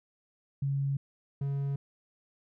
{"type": "tone pair in turn", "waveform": ["sine", "triangle"], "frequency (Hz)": [138.59, 139.39], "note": ["C#3", "C#3"], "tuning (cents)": [0, 10], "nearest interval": "unison", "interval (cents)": 10, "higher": "second", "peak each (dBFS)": -27, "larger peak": "neither", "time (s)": [[0.62, 0.97], [1.41, 1.76]], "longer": "neither", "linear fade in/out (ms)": 5, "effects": []}